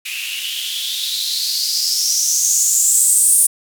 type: noise with band-pass filter sweep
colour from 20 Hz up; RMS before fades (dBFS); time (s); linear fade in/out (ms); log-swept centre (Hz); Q
violet; -17; 0.05-3.47; 10; 2500 to 9400; 6.7
effects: none